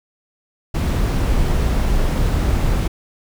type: noise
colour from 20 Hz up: brown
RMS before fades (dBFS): -17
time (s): 0.74-2.88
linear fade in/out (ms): 10
effects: none